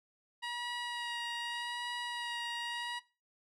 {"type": "tone with vibrato", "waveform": "15% pulse", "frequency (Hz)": 955, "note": "A#5", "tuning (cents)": 42, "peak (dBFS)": -30, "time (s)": [0.42, 3], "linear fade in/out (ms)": 20, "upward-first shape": "sine", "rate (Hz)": 0.83, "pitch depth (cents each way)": 17, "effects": ["noise-tail reverb RT60 0.3 s tail -19 dB re dry", "low-pass 7000 Hz 12 dB/octave"]}